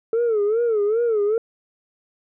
sine tone with vibrato, 440.6 Hz, A4, 2 cents sharp, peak -15 dBFS, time 0.13-1.38 s, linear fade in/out 2 ms, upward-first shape sine, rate 2.5 Hz, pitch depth 140 cents each way, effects tanh soft clip ceiling -15 dBFS

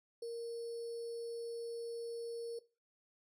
sine tone with sample-and-hold, 466.2 Hz, A#4, in tune, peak -39 dBFS, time 0.22-2.59 s, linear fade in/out 5 ms, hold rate 4900 Hz, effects noise-tail reverb RT60 0.3 s tail -18 dB re dry + low-pass 11000 Hz 12 dB/octave

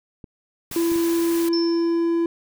clicks, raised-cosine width 3 ms, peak -26 dBFS, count 4, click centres 0.242 / 0.714 / 0.918 / 0.96 s
white noise, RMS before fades -33 dBFS, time 0.71-1.49 s, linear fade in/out 5 ms
triangle tone, 336.2 Hz, E4, 34 cents sharp, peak -16 dBFS, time 0.76-2.26 s, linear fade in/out 2 ms
sine tone with exponential decay, 5320 Hz, E8, 15 cents sharp, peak -23 dBFS, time 1.53-2.22 s, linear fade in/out 1 ms, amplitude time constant 150 ms
effects none

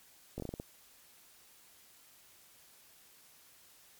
slowing click train, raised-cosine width 2 ms, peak -26 dBFS, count 7, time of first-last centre 0.38-0.599 s, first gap 19 ms, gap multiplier 1.26, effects white hiss -61 dBFS RMS until 3.99 s + MP3 96 kbps

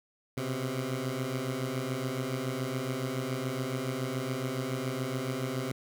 15% pulse beating tone pair, 125.8 / 132.9 Hz, B2 / C3, +32 / +27 cents, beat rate 7.1 Hz, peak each -29 / -27 dBFS, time 0.37-5.72 s, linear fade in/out 5 ms, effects none

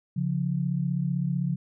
sine tone pair together, 140 / 175.7 Hz, C#3 / F3, +18 / +11 cents, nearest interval major third, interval 393 cents, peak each -27 dBFS, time 0.16-1.56 s, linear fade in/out 10 ms, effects none

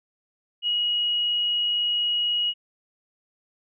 sine tone, 2899 Hz, F#7, 36 cents flat, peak -21 dBFS, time 0.62-2.54 s, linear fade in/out 50 ms, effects none

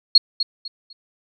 sine tone with echo, 4300 Hz, C8, 47 cents sharp, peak -6 dBFS, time 0.15-0.18 s, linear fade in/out 5 ms, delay 250 ms, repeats 3, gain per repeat -11 dB, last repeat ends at 0.93 s, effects none

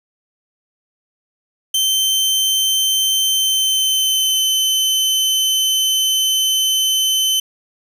sawtooth tone with pitch glide, 3101 to 3060 Hz, G7 to G7, -19 to -42 cents, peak -11 dBFS, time 1.74-7.4 s, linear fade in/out 5 ms, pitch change -23 cents, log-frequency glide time 3.29-4.42 s, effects none

